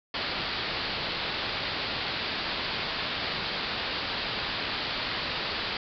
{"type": "low-pass noise", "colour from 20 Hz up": "white", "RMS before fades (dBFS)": -32, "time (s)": [0.14, 5.77], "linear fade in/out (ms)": 2, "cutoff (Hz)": 4800, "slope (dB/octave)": 96, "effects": []}